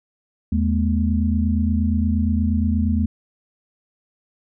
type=tone cluster; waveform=sine; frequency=80.1 / 212 / 240.5 Hz; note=E2 / G#3 / B3; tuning=-49 / +36 / -46 cents; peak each=-19 / -21 / -24 dBFS; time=0.52-3.06 s; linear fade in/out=5 ms; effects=none